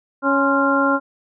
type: harmonic tone with a mistuned harmonic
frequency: 277.2 Hz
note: C#4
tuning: in tune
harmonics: 1 / 2 / 3 / 4 / 5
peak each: -19 / -21 / -26 / -22 / -19 dBFS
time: 0.22-1 s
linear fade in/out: 50 ms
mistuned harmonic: 4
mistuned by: -86 cents
effects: none